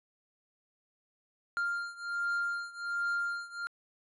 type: beating tone pair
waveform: triangle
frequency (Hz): 1396.9 / 1398.2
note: F6 / F6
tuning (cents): 0 / +2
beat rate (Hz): 1.3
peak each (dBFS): -32 / -34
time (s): 1.57-3.67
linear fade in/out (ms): 0
effects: resampled to 24000 Hz